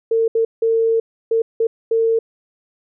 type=tone bursts at uneven times; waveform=sine; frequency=453.1 Hz; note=A#4; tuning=49 cents flat; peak=-13 dBFS; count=6; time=0.11-0.28 / 0.35-0.45 / 0.62-1 / 1.31-1.42 / 1.6-1.67 / 1.91-2.19 s; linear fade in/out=5 ms; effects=none